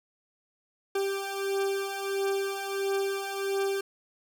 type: beating tone pair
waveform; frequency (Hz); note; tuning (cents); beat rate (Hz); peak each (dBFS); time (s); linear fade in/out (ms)
40% pulse; 392 / 393.5; G4 / G4; 0 / +7; 1.5; -32 / -29; 0.95-3.81; 5
effects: none